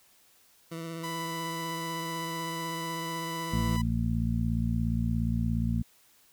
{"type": "tone with vibrato", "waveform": "20% pulse", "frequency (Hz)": 164.81, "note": "E3", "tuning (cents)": 0, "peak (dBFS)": -31, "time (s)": [0.71, 3.77], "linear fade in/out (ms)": 10, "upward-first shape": "triangle", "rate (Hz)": 16, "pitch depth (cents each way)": 27}
{"type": "tone", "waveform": "sawtooth", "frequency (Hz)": 993, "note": "B5", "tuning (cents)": 9, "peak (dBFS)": -31, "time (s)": [1.03, 3.82], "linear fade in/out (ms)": 10}
{"type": "harmonic tone", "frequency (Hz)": 57.1, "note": "A#1", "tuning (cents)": -35, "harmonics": [1, 2, 3, 4], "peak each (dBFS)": [-31, -30, -33, -31], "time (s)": [3.52, 5.83], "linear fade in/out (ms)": 20}
{"effects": ["white hiss -62 dBFS RMS until 6.32 s"]}